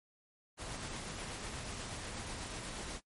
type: noise with tremolo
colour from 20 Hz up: pink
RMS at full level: -42 dBFS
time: 0.57-3.01 s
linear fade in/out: 50 ms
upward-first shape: sine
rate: 8.2 Hz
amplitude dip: 25%
effects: noise-tail reverb RT60 0.1 s tail -19 dB re dry + MP3 48 kbps